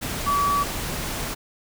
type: tone in noise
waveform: sine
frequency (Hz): 1143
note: D6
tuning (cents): -47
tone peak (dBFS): -19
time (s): 0.26-0.64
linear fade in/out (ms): 20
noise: pink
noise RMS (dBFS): -29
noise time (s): 0.01-1.35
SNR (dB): +7
effects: none